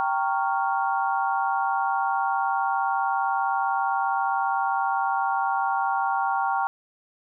sine chord, G half-diminished seventh, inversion none, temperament equal with one note detuned, 784 / 923.8 / 1108.7 / 1396.9 Hz, G5 / Bb5 / Db6 / F6, 0 / -16 / 0 / 0 cents, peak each -25 / -27 / -29 / -30 dBFS, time 0-6.67 s, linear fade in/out 0 ms, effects none

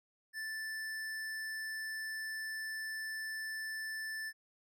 sine tone with hard clipping, 1760 Hz, A6, in tune, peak -40 dBFS, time 0.33-4.33 s, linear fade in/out 50 ms, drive 15 dB, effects none

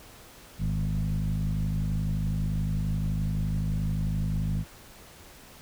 sine tone with frequency modulation, 106.3 Hz, G#2, 41 cents sharp, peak -24 dBFS, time 0.58-4.65 s, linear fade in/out 50 ms, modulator 51.6 Hz, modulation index 1.6, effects tanh soft clip ceiling -20 dBFS + pink hiss -50 dBFS RMS until 5.61 s

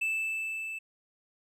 triangle tone with level ramp, 2637 Hz, E7, in tune, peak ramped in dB -25 to -34 dBFS, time 0.01-0.79 s, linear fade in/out 10 ms, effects none

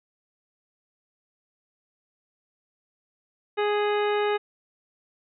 harmonic tone with a mistuned harmonic, 415.3 Hz, G#4, in tune, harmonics 1 / 2 / 3 / 4 / 5 / 6 / 7 / 9, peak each -23 / -29 / -33 / -35 / -37 / -39 / -40 / -42 dBFS, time 3.57-4.38 s, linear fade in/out 20 ms, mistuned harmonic 7, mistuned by +27 cents, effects none

